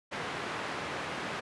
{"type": "band-pass noise", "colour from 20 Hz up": "white", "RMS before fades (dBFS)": -37, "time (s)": [0.11, 1.41], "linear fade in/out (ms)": 20, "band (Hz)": [110, 1800], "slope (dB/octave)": 12, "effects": ["resampled to 24000 Hz"]}